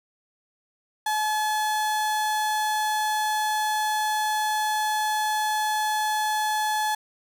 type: tone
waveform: 35% pulse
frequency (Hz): 856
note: A5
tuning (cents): -48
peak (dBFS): -21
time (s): 1.06-6.95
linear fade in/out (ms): 5
effects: none